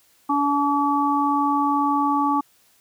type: harmonic tone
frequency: 286 Hz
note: D4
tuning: 46 cents flat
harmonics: 1 / 3 / 4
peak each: -22 / -22 / -22 dBFS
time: 0.29-2.41 s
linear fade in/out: 10 ms
effects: white hiss -59 dBFS RMS until 2.8 s